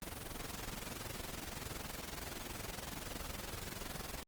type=noise with amplitude modulation; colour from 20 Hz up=pink; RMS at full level=-42 dBFS; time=0.02-4.23 s; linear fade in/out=0 ms; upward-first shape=sine; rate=21.4 Hz; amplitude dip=70%; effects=Opus 24 kbps